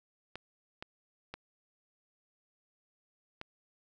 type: clicks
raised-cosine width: 0.3 ms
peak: -25 dBFS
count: 4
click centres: 0.356 / 0.825 / 1.34 / 3.414 s
effects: none